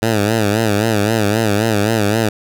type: tone with vibrato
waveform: 10% pulse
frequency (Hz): 107.4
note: A2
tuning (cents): -41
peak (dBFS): -5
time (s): 0.02-2.29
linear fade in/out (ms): 5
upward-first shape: sine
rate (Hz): 3.8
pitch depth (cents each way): 110
effects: none